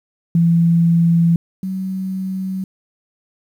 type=tone pair in turn; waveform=sine; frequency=168.4 / 189.02 Hz; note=E3 / F#3; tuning=+37 / +37 cents; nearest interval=major second; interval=200 cents; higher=second; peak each=-10 / -20 dBFS; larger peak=first; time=0.35-1.36 / 1.63-2.64 s; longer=neither; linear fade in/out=2 ms; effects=8-bit